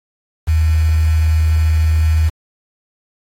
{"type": "tone with quantisation", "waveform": "sine", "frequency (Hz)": 79.3, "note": "D#2", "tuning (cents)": 33, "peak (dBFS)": -10, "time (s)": [0.47, 2.3], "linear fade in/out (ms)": 20, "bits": 5, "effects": ["AAC 48 kbps"]}